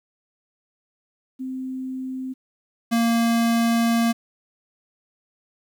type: tone pair in turn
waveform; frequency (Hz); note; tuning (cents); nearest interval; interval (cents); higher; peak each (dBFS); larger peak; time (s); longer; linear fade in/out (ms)
sine / square; 260 / 231.6; C4 / A#3; -11 / -11; major second; 200; first; -27 / -18; second; 1.39-2.34 / 2.91-4.13; second; 20
effects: 10-bit